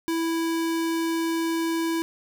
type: tone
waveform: square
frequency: 329.6 Hz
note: E4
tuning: in tune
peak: -24 dBFS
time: 0.08-2.02 s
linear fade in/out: 0 ms
effects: none